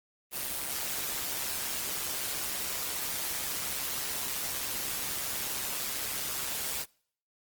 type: noise with amplitude modulation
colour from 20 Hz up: white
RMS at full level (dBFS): -31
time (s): 0.31-6.86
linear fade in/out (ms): 50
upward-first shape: sine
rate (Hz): 135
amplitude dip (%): 70
effects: noise-tail reverb RT60 0.6 s tail -26 dB re dry + Opus 24 kbps